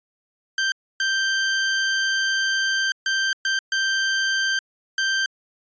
sawtooth tone bursts at uneven times, 1568 Hz, G6, in tune, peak -16 dBFS, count 6, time 0.58-0.72 / 1-2.92 / 3.06-3.33 / 3.45-3.59 / 3.72-4.59 / 4.98-5.26 s, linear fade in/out 2 ms, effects resampled to 16000 Hz

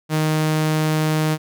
sawtooth tone, 155.56 Hz, D#3, in tune, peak -13 dBFS, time 0.09-1.38 s, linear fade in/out 50 ms, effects none

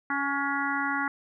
harmonic tone with a mistuned harmonic, 279.5 Hz, C#4, 14 cents sharp, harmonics 1 / 3 / 4 / 5 / 6 / 7, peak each -33 / -33 / -33 / -31 / -34 / -34 dBFS, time 0.1-1.08 s, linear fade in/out 2 ms, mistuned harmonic 5, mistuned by +26 cents, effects none

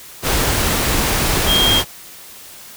sine tone in noise, 3226 Hz, G7, 49 cents sharp, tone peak -13 dBFS, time 1.46-1.83 s, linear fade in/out 50 ms, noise pink, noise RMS -17 dBFS, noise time 0.22-1.85 s, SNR +1 dB, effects white hiss -38 dBFS RMS until 2.76 s

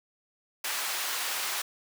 pink high-pass noise, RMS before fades -32 dBFS, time 0.64-1.62 s, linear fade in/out 5 ms, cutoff 1100 Hz, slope 12 dB/octave, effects none

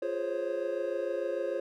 triangle chord, Db major seventh, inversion first, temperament equal with one note detuned, 349.2 / 415.3 / 523.3 / 549.9 Hz, F4 / Ab4 / C5 / Db5, 0 / 0 / 0 / -14 cents, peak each -35 / -36 / -33 / -32 dBFS, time 0.02-1.6 s, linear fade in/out 5 ms, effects none

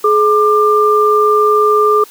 sine tone pair together, 423.7 / 1192.9 Hz, G#4 / D6, +35 / +27 cents, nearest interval octave + tritone, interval 1792 cents, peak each -10 dBFS, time 0.04-2.04 s, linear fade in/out 5 ms, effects white hiss -39 dBFS RMS until 2.1 s + high-pass 200 Hz 12 dB/octave

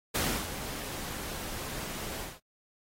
pink noise with ADSR envelope, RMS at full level -28 dBFS, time 0.14-2.4 s, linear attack 17 ms, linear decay 310 ms, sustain -11 dB, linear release 190 ms, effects AAC 48 kbps

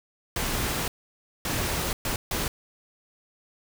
pink noise bursts at uneven times, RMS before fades -28 dBFS, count 4, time 0.36-0.88 / 1.45-1.93 / 2.05-2.16 / 2.31-2.48 s, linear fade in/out 2 ms, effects none

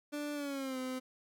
30% pulse tone with pitch glide, 293.7 to 257.2 Hz, D4 to C4, 0 to -30 cents, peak -34 dBFS, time 0.12-1 s, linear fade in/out 20 ms, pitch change -230 cents, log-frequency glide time 0.34-0.78 s, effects none

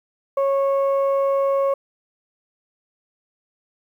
sine tone pair together, 550 / 1100 Hz, C#5 / C#6, -14 / -14 cents, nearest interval octave, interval 1200 cents, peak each -16 / -24 dBFS, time 0.37-1.74 s, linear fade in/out 5 ms, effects tanh soft clip ceiling -12 dBFS + 9-bit

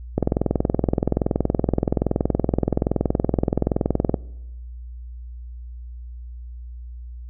click train, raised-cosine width 2 ms, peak -5 dBFS, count 85, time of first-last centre 0.18-4.142 s, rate 21.2 Hz, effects noise-tail reverb RT60 1.0 s tail -23 dB re dry + added 60 Hz sine -33 dBFS peak until 7.29 s

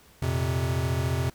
square chord, F suspended fourth, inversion none, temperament equal, 87.31 / 116.54 / 130.81 Hz, F2 / Bb2 / C3, 0 / 0 / 0 cents, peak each -29 / -33 / -28 dBFS, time 0.22-1.3 s, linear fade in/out 5 ms, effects pink hiss -56 dBFS RMS until 1.34 s

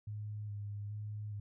sine tone with vibrato, 104 Hz, G#2, 3 cents sharp, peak -39 dBFS, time 0.07-1.4 s, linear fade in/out 5 ms, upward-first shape square, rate 1.2 Hz, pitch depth 22 cents each way, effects none

